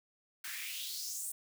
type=noise with high-pass filter sweep; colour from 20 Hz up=white; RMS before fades=-41 dBFS; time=0.44-1.32 s; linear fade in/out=5 ms; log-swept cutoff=1500 to 9300 Hz; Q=3.6; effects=none